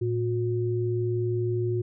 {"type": "tone pair together", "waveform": "sine", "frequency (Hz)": [113.24, 360.4], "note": ["A#2", "F#4"], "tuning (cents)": [-50, -45], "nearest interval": "octave + minor sixth", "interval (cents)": 2005, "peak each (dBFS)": [-26, -27], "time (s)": [0.01, 1.82], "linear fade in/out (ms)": 10, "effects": []}